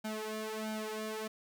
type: tone with flanger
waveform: sawtooth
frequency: 216.9 Hz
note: A3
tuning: 25 cents flat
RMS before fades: -39 dBFS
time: 0.04-1.28 s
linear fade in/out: 10 ms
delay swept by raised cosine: 1.3 to 2.9 ms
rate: 1.5 Hz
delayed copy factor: +0.95
effects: 12-bit